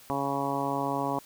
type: harmonic tone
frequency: 139.2 Hz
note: C#3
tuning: 8 cents sharp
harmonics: 1 / 2 / 3 / 4 / 5 / 6 / 7 / 8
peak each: -38 / -33 / -37 / -36 / -35 / -35 / -33 / -37 dBFS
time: 0.1-1.19 s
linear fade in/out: 0 ms
effects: white hiss -53 dBFS RMS until 1.25 s